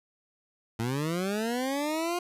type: linear sweep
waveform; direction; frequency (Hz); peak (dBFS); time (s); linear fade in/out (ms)
20% pulse; up; 109.5 to 357.4; -23; 0.79-2.19; 5
effects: resampled to 32000 Hz + 10-bit